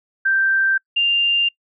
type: tone pair in turn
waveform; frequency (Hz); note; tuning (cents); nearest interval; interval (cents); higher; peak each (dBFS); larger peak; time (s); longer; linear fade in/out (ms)
sine; 1568 / 2794; G6 / F7; 0 / 0; minor seventh; 1000; second; -14; neither; 0.25-0.78 / 0.96-1.49; neither; 10
effects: noise-tail reverb RT60 0.1 s tail -26 dB re dry